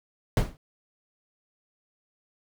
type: noise with exponential decay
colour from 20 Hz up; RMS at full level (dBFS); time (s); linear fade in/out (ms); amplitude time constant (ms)
brown; -17; 0.37-0.57; 1; 43
effects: none